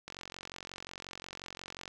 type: click train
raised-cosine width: 0.2 ms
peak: -25 dBFS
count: 83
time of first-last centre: 0.08-1.878 s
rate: 45.6 Hz
effects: none